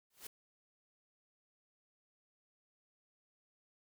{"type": "noise with exponential growth", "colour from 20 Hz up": "white", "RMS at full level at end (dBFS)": -43, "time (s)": [0.1, 0.27], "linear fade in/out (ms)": 5, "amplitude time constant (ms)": 35, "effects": []}